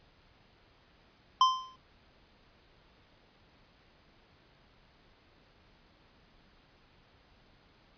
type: tone with exponential decay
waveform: square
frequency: 1038 Hz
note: C6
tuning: 14 cents flat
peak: -18 dBFS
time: 1.41-1.76 s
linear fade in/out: 2 ms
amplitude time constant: 75 ms
effects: pink hiss -63 dBFS RMS until 7.97 s + resampled to 11025 Hz